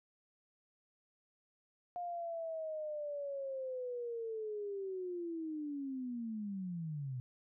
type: linear sweep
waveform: sine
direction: down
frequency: 711 to 122.2 Hz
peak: -38 dBFS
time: 1.96-7.2 s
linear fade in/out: 0 ms
effects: none